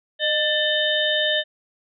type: harmonic tone with a mistuned harmonic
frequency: 610 Hz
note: D#5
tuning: 34 cents flat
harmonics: 1 / 3 / 5 / 6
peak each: -24 / -24 / -24 / -24 dBFS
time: 0.19-1.44 s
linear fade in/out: 50 ms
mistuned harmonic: 3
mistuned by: -56 cents
effects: none